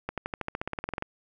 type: accelerating click train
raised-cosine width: 0.5 ms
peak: -16 dBFS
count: 16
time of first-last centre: 0.09-1.024 s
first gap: 87 ms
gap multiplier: 0.95
effects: none